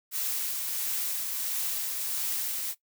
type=noise with tremolo; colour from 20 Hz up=blue; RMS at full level=-30 dBFS; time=0.11-2.75 s; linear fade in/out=50 ms; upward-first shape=triangle; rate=1.5 Hz; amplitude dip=30%; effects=noise-tail reverb RT60 0.1 s tail -17 dB re dry